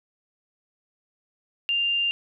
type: tone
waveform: sine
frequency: 2794 Hz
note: F7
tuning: in tune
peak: -21 dBFS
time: 1.69-2.11 s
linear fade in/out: 0 ms
effects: none